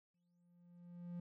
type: tone with exponential growth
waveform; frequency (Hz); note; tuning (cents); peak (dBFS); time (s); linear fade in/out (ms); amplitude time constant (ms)
triangle; 174.61; F3; 0; -40; 0.14-1.2; 5; 230
effects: none